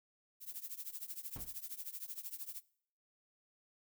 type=noise with tremolo; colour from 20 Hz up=violet; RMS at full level=-42 dBFS; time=0.4-2.62 s; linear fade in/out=50 ms; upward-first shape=triangle; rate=13 Hz; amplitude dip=95%
type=noise with exponential decay; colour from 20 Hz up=brown; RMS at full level=-41 dBFS; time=1.36-1.59 s; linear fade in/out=0 ms; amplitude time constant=49 ms
effects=noise-tail reverb RT60 0.6 s tail -22 dB re dry